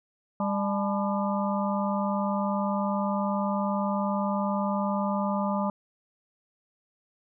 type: harmonic tone with a mistuned harmonic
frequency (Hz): 200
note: G3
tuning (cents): +35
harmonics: 1 / 3 / 4 / 5 / 6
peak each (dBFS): -27 / -32 / -33 / -34 / -35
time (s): 0.4-5.7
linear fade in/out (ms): 2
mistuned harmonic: 4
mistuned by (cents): +120
effects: none